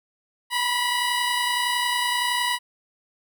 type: tone pair together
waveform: 15% pulse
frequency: 971.2 / 1002 Hz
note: B5 / B5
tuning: -29 / +25 cents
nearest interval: minor second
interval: 54 cents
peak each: -16 / -22 dBFS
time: 0.5-2.59 s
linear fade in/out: 50 ms
effects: none